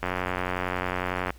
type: click train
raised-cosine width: 0.5 ms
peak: -12 dBFS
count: 117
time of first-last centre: 0.03-1.305 s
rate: 91 Hz
effects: added 60 Hz sine -46 dBFS peak until 1.38 s + pink hiss -56 dBFS RMS until 1.38 s